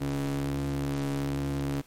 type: ring-modulated tone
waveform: 40% pulse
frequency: 69.8 Hz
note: C#2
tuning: 13 cents sharp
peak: -24 dBFS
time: 0-1.82 s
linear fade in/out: 20 ms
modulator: 210 Hz
effects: pink hiss -58 dBFS RMS until 1.86 s + MP3 64 kbps